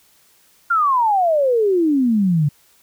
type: exponential sweep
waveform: sine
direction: down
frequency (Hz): 1420 to 140.6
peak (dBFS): -13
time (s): 0.7-2.49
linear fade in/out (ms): 10
effects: white hiss -55 dBFS RMS until 2.82 s